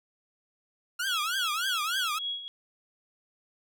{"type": "tone with vibrato", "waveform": "sawtooth", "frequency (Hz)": 1375, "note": "F6", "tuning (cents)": -27, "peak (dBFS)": -25, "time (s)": [0.99, 2.19], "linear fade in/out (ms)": 10, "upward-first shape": "triangle", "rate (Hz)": 3.3, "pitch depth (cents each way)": 280}
{"type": "tone with tremolo", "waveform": "sine", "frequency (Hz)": 3322, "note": "G#7", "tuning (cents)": 0, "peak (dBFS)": -29, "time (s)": [1.07, 2.48], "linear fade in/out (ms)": 0, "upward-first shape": "sine", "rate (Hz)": 3.5, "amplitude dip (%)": 70}
{"effects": []}